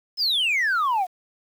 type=exponential sweep; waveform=sine; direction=down; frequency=5280 to 697 Hz; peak=-17 dBFS; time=0.17-1.07 s; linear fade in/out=50 ms; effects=tanh soft clip ceiling -18 dBFS + 8-bit